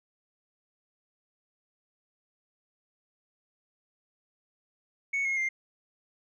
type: tone with pitch steps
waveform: sine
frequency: 2217 / 2159 / 2102 Hz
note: C#7 / C#7 / C7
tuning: 0 / -46 / +7 cents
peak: -24 dBFS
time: 5.13-5.49 s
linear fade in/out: 10 ms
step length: 120 ms
effects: tanh soft clip ceiling -25 dBFS